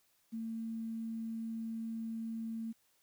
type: tone with quantisation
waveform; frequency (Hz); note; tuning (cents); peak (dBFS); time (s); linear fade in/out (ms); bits
sine; 225.6; A3; +44; -37; 0.32-2.73; 20; 11
effects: white hiss -73 dBFS RMS until 3.02 s